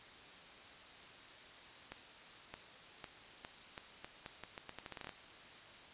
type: accelerating click train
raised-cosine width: 0.3 ms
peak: -29 dBFS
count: 18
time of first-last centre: 1.92-5.092 s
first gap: 620 ms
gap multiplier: 0.81
effects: white hiss -55 dBFS RMS until 5.93 s + resampled to 8000 Hz